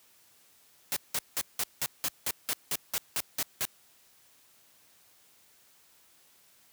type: noise bursts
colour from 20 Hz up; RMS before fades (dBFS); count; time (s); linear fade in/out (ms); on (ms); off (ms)
white; -30; 13; 0.92-3.652; 0; 44; 180
effects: white hiss -62 dBFS RMS until 6.72 s + high-pass 60 Hz 12 dB/octave